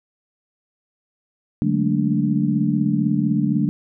sine tone cluster, 145.1 / 184.5 / 208.7 / 224.6 / 290.8 Hz, D3 / F#3 / G#3 / A3 / D4, -21 / -5 / +9 / +36 / -17 cents, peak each -23 dBFS, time 1.62-3.69 s, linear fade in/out 0 ms, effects none

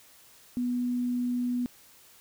sine tone, 245.5 Hz, B3, 10 cents flat, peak -26 dBFS, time 0.57-1.66 s, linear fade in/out 0 ms, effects white hiss -56 dBFS RMS until 2.2 s

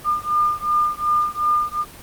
sine beating tone pair, 1205 / 1207.7 Hz, D6 / D6, +44 / +48 cents, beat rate 2.7 Hz, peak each -20 dBFS, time 0.04-1.85 s, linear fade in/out 50 ms, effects pink hiss -40 dBFS RMS until 2.02 s + Opus 24 kbps

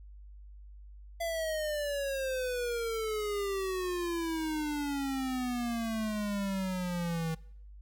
square exponential sweep, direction down, 678 to 160 Hz, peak -32 dBFS, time 1.2-7.35 s, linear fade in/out 10 ms, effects noise-tail reverb RT60 0.7 s tail -23 dB re dry + added 50 Hz sine -47 dBFS peak until 7.81 s

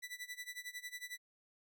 sawtooth tone with tremolo, 1975.5 Hz, B6, in tune, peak -38 dBFS, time 0.02-1.18 s, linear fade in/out 20 ms, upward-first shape sine, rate 11 Hz, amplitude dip 90%, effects none

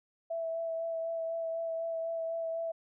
sine tone with vibrato, 659 Hz, E5, 1 cent flat, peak -32 dBFS, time 0.3-2.72 s, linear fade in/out 10 ms, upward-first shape sine, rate 4 Hz, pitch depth 15 cents each way, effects none

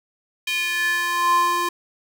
square tone with high-pass filter sweep, 348.2 Hz, F4, 5 cents flat, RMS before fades -21 dBFS, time 0.47-1.69 s, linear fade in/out 5 ms, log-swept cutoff 2700 to 700 Hz, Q 4.4, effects none

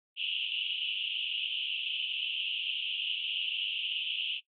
white band-pass noise, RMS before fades -34 dBFS, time 0.16-4.41 s, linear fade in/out 50 ms, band 2700 to 3200 Hz, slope 96 dB/octave, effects noise-tail reverb RT60 0.1 s tail -17 dB re dry + AAC 64 kbps

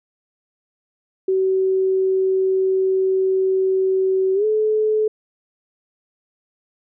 sine tone with pitch glide, 379.4 to 430.8 Hz, F#4 to A4, +43 to -37 cents, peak -15 dBFS, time 1.28-5.08 s, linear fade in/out 5 ms, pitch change +220 cents, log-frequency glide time 4.34-4.45 s, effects none

